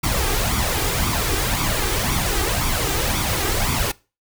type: noise with flanger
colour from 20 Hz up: pink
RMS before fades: -21 dBFS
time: 0.03-3.92 s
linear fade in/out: 10 ms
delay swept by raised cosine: 0.85 to 2.55 ms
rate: 1.9 Hz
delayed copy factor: +0.6
effects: noise-tail reverb RT60 0.3 s tail -22 dB re dry